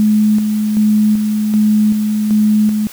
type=tone with tremolo; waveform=sine; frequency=212.7 Hz; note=G#3; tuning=42 cents sharp; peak=-8 dBFS; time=0-2.87 s; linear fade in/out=0 ms; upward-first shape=square; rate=1.3 Hz; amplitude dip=40%; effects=white hiss -35 dBFS RMS until 2.92 s